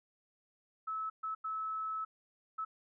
sine tone bursts at uneven times, 1300 Hz, E6, 24 cents flat, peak -35 dBFS, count 4, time 0.87-1.1 / 1.23-1.35 / 1.44-2.05 / 2.58-2.65 s, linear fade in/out 10 ms, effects none

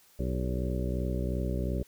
harmonic tone with a mistuned harmonic, 62.8 Hz, B1, 30 cents sharp, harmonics 1 / 2 / 3 / 4 / 5 / 6 / 7 / 8 / 9, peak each -31 / -35 / -36 / -40 / -41 / -40 / -44 / -46 / -41 dBFS, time 0.19-1.83 s, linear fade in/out 5 ms, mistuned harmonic 7, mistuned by -55 cents, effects white hiss -61 dBFS RMS until 1.87 s

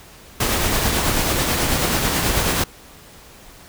pink noise with tremolo, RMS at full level -18 dBFS, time 0.4-2.64 s, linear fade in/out 5 ms, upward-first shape triangle, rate 9.2 Hz, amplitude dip 35%, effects pink hiss -44 dBFS RMS until 3.68 s

